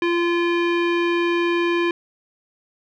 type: tone with low-pass filter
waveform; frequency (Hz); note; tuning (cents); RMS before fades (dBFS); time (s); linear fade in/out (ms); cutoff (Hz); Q
square; 344.2; F4; -25; -20; 0.02-1.91; 2; 2600; 2.1
effects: none